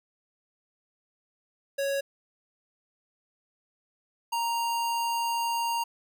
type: tone pair in turn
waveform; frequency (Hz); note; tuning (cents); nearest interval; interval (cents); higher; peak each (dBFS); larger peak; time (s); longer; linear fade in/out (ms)
square; 554.4 / 932.4; C#5 / A#5; 0 / 0; major sixth; 900; second; -27; neither; 1.78-2.01 / 4.32-5.84; second; 10
effects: none